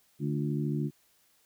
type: harmonic tone with a mistuned harmonic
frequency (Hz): 73.42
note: D2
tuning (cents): 0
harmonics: 2 / 3 / 4 / 5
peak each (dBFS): -30 / -34 / -36 / -38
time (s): 0.19-0.91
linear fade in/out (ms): 50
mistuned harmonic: 5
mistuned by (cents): -62
effects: white hiss -67 dBFS RMS until 1.45 s